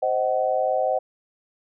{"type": "chord", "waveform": "sine", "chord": "C diminished", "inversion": "none", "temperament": "just", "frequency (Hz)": [523.3, 627.9, 753.5], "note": ["C5", "Eb5", "Gb5"], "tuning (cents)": [0, 16, 31], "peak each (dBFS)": -24, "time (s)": [0.02, 0.99], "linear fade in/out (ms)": 10, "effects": []}